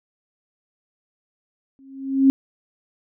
sine tone with exponential growth, 270 Hz, C#4, 45 cents flat, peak -8 dBFS, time 1.79-2.3 s, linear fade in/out 0 ms, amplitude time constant 110 ms, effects none

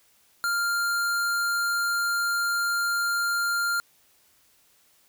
square tone, 1396.9 Hz, F6, in tune, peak -24 dBFS, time 0.44-3.8 s, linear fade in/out 0 ms, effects white hiss -62 dBFS RMS until 5.08 s

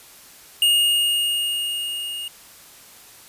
square tone with level ramp, 2850 Hz, F7, 34 cents sharp, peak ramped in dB -14 to -29 dBFS, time 0.62-2.28 s, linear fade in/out 2 ms, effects white hiss -46 dBFS RMS until 3.28 s + resampled to 32000 Hz

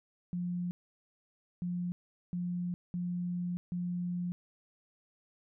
sine tone bursts at uneven times, 176.8 Hz, F3, 22 cents sharp, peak -32 dBFS, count 5, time 0.33-0.71 / 1.62-1.92 / 2.33-2.74 / 2.94-3.57 / 3.72-4.32 s, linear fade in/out 0 ms, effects none

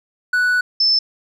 triangle / sine tone pair in turn, 1480 / 5274 Hz, F#6 / E8, 0 / 0 cents, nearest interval octave + minor seventh, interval 2200 cents, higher second, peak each -12 dBFS, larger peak neither, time 0.33-0.61 / 0.8-0.99 s, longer first, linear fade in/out 5 ms, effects none

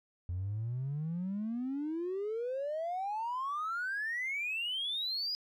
triangle exponential sweep, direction up, 86 to 5000 Hz, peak -30 dBFS, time 0.29-5.35 s, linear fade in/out 0 ms, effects tanh soft clip ceiling -30 dBFS

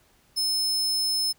40% pulse tone, 5220 Hz, E8, 18 cents flat, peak -22 dBFS, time 0.36-1.33 s, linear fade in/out 20 ms, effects pink hiss -62 dBFS RMS until 1.38 s

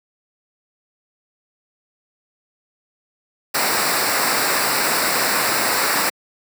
pink noise with comb filter, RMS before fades -19 dBFS, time 3.54-6.1 s, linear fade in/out 10 ms, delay 0.31 ms, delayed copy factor -0.7, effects high-pass 200 Hz 12 dB/octave

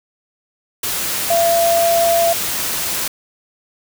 sine tone in noise, 677 Hz, E5, 46 cents sharp, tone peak -12 dBFS, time 1.3-2.33 s, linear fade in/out 5 ms, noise white, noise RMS -21 dBFS, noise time 0.83-3.08 s, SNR +6 dB, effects none

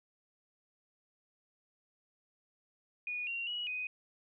sine tone with pitch steps, 2458 / 2758 / 2916 / 2498 Hz, D#7 / F7 / F#7 / D#7, -22 / -22 / -26 / +6 cents, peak -35 dBFS, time 3.07-3.87 s, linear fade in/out 2 ms, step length 200 ms, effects none

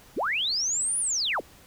sine linear two-way sweep, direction up then down, 130.81 to 9956 to 130.81 Hz, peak -24 dBFS, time 0.16-1.41 s, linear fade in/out 20 ms, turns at 0.99 s, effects pink hiss -53 dBFS RMS until 1.66 s

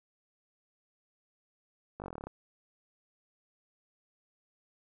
slowing click train, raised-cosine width 1 ms, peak -27 dBFS, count 12, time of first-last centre 2-2.27 s, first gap 19 ms, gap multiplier 1.05, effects none

